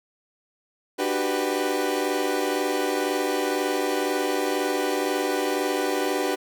30% pulse chord, G major seventh, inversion second, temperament equal with one note detuned, 297.2 / 370 / 392 / 493.9 Hz, D4 / F#4 / G4 / B4, +21 / 0 / 0 / 0 cents, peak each -26 dBFS, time 0.98-6.36 s, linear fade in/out 20 ms, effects none

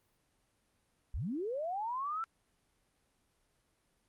sine linear sweep, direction up, 38.89 to 1357 Hz, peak -34 dBFS, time 1.14-2.24 s, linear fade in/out 0 ms, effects pink hiss -75 dBFS RMS until 4.08 s + Opus 32 kbps

